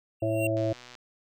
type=tone with exponential growth; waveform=square; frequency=2747 Hz; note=F7; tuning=29 cents flat; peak=-28 dBFS; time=0.2-0.47 s; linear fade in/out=5 ms; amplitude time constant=58 ms
type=harmonic tone; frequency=110.2 Hz; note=A2; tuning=3 cents sharp; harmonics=1 / 3 / 5 / 6; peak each=-30 / -30 / -30 / -30 dBFS; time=0.22-0.73 s; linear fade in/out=5 ms
type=click train; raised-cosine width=0.2 ms; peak=-29 dBFS; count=48; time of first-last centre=0.57-0.952 s; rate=123 Hz
effects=none